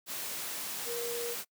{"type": "tone in noise", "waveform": "sine", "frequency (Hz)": 473.4, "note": "A#4", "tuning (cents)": 27, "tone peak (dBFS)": -35, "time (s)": [0.85, 1.36], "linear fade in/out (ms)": 50, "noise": "white", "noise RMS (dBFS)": -38, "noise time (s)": [0.06, 1.45], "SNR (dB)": 0, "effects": ["noise-tail reverb RT60 0.1 s tail -24 dB re dry", "high-pass 150 Hz 12 dB/octave"]}